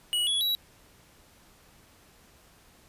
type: tone with pitch steps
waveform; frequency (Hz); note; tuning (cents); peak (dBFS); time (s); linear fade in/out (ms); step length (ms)
square; 2919 / 3372 / 3896; F#7 / G#7 / B7; -24 / +26 / -24; -25; 0.13-0.55; 0; 140
effects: pink hiss -58 dBFS RMS until 2.88 s + resampled to 32000 Hz